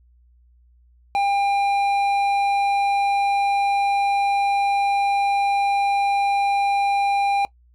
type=tone with hard clipping; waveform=sine; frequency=800 Hz; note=G5; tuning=35 cents sharp; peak=-19 dBFS; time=1.15-7.45 s; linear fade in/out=0 ms; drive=8 dB; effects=noise-tail reverb RT60 0.1 s tail -20 dB re dry + added 60 Hz sine -52 dBFS peak until 7.74 s